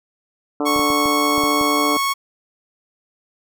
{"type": "harmonic tone", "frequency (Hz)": 146.83, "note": "D3", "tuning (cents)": 0, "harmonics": [2, 3, 4, 5, 6, 7, 8, 9], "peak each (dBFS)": [-21, -25, -27, -29, -31, -32, -33, -34], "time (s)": [0.6, 1.97], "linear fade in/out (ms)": 2}
{"type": "tone", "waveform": "sawtooth", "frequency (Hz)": 1103, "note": "C#6", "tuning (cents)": -9, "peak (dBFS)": -14, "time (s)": [0.65, 2.14], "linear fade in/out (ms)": 20}
{"type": "clicks", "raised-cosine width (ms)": 2, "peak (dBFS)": -16, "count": 7, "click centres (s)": [0.762, 0.794, 0.903, 1.058, 1.38, 1.437, 1.612]}
{"effects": []}